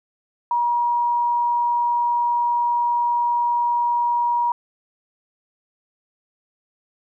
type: tone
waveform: sine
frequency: 955 Hz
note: A#5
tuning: 42 cents sharp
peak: -17 dBFS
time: 0.51-4.52 s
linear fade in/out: 2 ms
effects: none